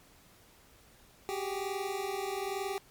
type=tone pair together; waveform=25% pulse; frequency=383 / 404.1 Hz; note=G4 / G#4; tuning=-40 / -47 cents; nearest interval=minor second; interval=93 cents; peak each=-32 / -33 dBFS; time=1.29-2.78 s; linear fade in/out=0 ms; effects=pink hiss -60 dBFS RMS until 2.9 s + MP3 96 kbps